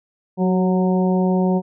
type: harmonic tone with a mistuned harmonic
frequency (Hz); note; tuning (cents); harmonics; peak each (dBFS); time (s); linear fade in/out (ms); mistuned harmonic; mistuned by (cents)
184; F#3; -9; 1 / 2 / 3 / 4 / 5; -16 / -22 / -26 / -28 / -30; 0.37-1.62; 50; 2; +26
effects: none